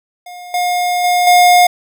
square tone with level steps, 714 Hz, F5, 38 cents sharp, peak -30 / -14 / -11 / -6 dBFS, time 0.26-1.67 s, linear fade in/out 5 ms, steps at 0.54 / 1.04 / 1.27 s, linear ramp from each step 2 ms, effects none

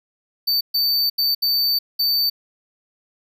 square tone bursts at uneven times, 4570 Hz, D8, 48 cents flat, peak -17 dBFS, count 5, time 0.47-0.61 / 0.74-1.1 / 1.18-1.35 / 1.42-1.79 / 1.99-2.3 s, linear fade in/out 10 ms, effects none

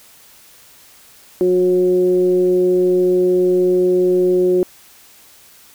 sine tone with frequency modulation, 363.2 Hz, F#4, 32 cents flat, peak -11 dBFS, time 1.41-4.63 s, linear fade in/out 0 ms, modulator 182 Hz, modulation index 0.43, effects white hiss -46 dBFS RMS until 5.74 s

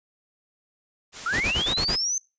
white noise, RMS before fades -37 dBFS, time 1.12-1.69 s, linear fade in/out 50 ms
sine linear sweep, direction up, 1296 to 6300 Hz, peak -23 dBFS, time 1.26-2.18 s, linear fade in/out 2 ms
pink noise bursts, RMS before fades -28 dBFS, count 6, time 1.32-1.964 s, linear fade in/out 20 ms, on 89 ms, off 22 ms
effects noise-tail reverb RT60 0.3 s tail -26 dB re dry + resampled to 16000 Hz

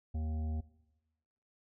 harmonic tone, 78.1 Hz, D#2, 7 cents sharp, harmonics 1 / 3 / 5 / 7 / 9 / 10, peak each -33 / -44 / -57 / -59 / -56 / -63 dBFS, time 0.14-0.61 s, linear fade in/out 10 ms, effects noise-tail reverb RT60 1.0 s tail -19 dB re dry

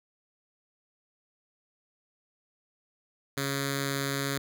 5% pulse tone with notch filter, 138.59 Hz, C#3, in tune, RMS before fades -31 dBFS, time 3.37-4.38 s, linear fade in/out 5 ms, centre 830 Hz, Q 0.7, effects none

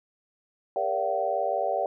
sine tone cluster, 404.9 / 472.1 / 576 / 681 / 760 Hz, G#4 / A#4 / D5 / F5 / F#5, -44 / +22 / -34 / -44 / +46 cents, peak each -35 / -33 / -29 / -30 / -29 dBFS, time 0.76-1.86 s, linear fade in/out 2 ms, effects none

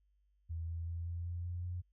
sine tone with pitch steps, 82.41 / 83.46 / 84.53 / 85.61 / 86.71 / 87.82 / 88.94 Hz, E2 / E2 / E2 / F2 / F2 / F2 / F2, 0 / +22 / +44 / -34 / -12 / +10 / +32 cents, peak -37 dBFS, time 0.49-1.82 s, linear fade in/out 20 ms, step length 190 ms, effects added 50 Hz sine -70 dBFS peak until 1.92 s

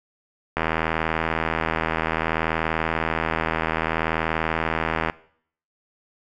click train, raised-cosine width 0.5 ms, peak -7 dBFS, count 366, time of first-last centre 0.57-5.099 s, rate 80.6 Hz, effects noise-tail reverb RT60 0.6 s tail -19 dB re dry

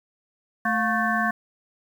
harmonic tone with a mistuned harmonic, 220 Hz, A3, in tune, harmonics 1 / 3 / 5 / 7 / 8, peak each -27 / -27 / -27 / -27 / -27 dBFS, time 0.65-1.31 s, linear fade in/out 5 ms, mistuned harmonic 3, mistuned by +120 cents, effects 8-bit

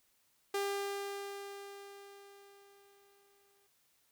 sawtooth tone with exponential decay, 399.5 Hz, G4, 33 cents sharp, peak -28 dBFS, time 0.54-3.67 s, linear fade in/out 5 ms, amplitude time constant 680 ms, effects white hiss -73 dBFS RMS until 4.11 s

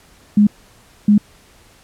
sine tone bursts at uneven times, 207.5 Hz, G#3, 1 cent flat, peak -7 dBFS, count 2, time 0.37-0.47 / 1.08-1.18 s, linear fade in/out 5 ms, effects pink hiss -49 dBFS RMS until 1.83 s + low-pass 12000 Hz 12 dB/octave

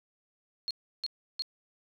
sine tone bursts, 4285 Hz, C8, 40 cents sharp, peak -30 dBFS, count 3, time 0.68-1.421 s, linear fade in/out 0 ms, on 27 ms, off 330 ms, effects none

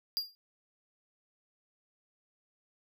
square tone with exponential decay, 4804 Hz, D8, 38 cents sharp, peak -27 dBFS, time 0.17-0.35 s, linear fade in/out 0 ms, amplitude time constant 39 ms, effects none

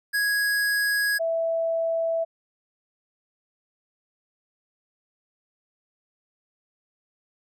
square / sine tone pair in turn, 1661 / 659.2 Hz, G#6 / E5, 0 / 0 cents, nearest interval octave + major third, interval 1600 cents, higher first, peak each -22 dBFS, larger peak neither, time 0.13-1.19 / 1.19-2.25 s, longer neither, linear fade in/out 20 ms, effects none

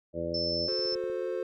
harmonic tone, 84.5 Hz, E2, 43 cents sharp, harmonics 1 / 2 / 3 / 4 / 5 / 6 / 7, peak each -42 / -40 / -42 / -37 / -42 / -37 / -34 dBFS, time 0.13-0.7 s, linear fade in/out 50 ms
sine tone, 5300 Hz, E8, 9 cents sharp, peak -30 dBFS, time 0.34-0.95 s, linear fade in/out 5 ms
clicks, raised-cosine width 2 ms, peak -38 dBFS, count 11, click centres 0.538 / 0.607 / 0.644 / 0.686 / 0.723 / 0.793 / 0.855 / 0.925 / 0.956 / 1.039 / 1.099 s
triangle chord, F# diminished, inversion none, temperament equal with one note detuned, 362.4 / 440 / 523.3 Hz, F#4 / A4 / C5, -36 / 0 / 0 cents, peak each -32 / -34 / -32 dBFS, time 0.68-1.43 s, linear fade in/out 2 ms
effects none

